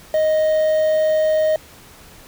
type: tone with quantisation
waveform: triangle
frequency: 622.3 Hz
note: D#5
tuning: in tune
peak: -12 dBFS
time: 0.14-1.56 s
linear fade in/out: 2 ms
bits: 6
effects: pink hiss -44 dBFS RMS until 2.27 s